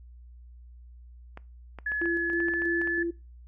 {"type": "clicks", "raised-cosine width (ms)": 0.5, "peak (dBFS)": -26, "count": 12, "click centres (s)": [1.374, 1.787, 1.919, 2.016, 2.057, 2.3, 2.403, 2.484, 2.538, 2.62, 2.815, 2.874]}
{"type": "tone with pitch glide", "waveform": "sine", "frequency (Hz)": [1703, 1730.8], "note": ["G#6", "A6"], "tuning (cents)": [43, -29], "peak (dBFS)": -26, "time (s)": [1.86, 3.03], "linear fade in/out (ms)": 5, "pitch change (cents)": 28, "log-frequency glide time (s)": [2.29, 2.41]}
{"type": "tone with tremolo", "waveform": "sine", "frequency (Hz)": 340, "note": "F4", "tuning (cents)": -46, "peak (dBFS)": -27, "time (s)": [2.01, 3.11], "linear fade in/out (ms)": 10, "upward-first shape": "square", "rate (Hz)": 3.1, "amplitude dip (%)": 40}
{"effects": ["noise-tail reverb RT60 0.3 s tail -22 dB re dry", "added 60 Hz sine -46 dBFS peak until 3.47 s"]}